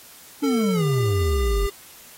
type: exponential sweep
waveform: triangle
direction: down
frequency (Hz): 293.7 to 43.65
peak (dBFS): -17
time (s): 0.42-1.67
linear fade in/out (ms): 10
type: tone with pitch glide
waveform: square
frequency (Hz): 446.8 to 400.4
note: A4 to G4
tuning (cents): +27 to +37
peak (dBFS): -25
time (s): 0.43-1.7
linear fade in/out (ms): 10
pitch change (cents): -190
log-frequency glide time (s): 0.73-0.83
effects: white hiss -46 dBFS RMS until 2.17 s + AAC 48 kbps